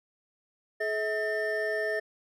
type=tone cluster; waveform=triangle; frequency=428.2 / 644 / 1797 Hz; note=A4 / E5 / A6; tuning=-47 / -41 / +36 cents; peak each=-30 dBFS; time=0.8-2 s; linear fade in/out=10 ms; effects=none